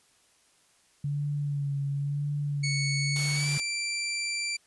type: tone with vibrato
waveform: sine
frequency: 142.8 Hz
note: D3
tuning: 48 cents flat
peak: -27 dBFS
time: 1.04-3.58 s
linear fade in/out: 5 ms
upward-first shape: sine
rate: 0.96 Hz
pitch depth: 33 cents each way
type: tone with pitch glide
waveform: 20% pulse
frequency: 2217 to 2349 Hz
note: C#7 to D7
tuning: 0 to 0 cents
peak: -24 dBFS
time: 2.63-4.57 s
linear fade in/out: 10 ms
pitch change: +100 cents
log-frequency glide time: 3.34-3.5 s
type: noise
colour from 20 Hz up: white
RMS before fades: -36 dBFS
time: 3.16-3.6 s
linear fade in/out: 0 ms
effects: white hiss -64 dBFS RMS until 4.66 s + resampled to 24000 Hz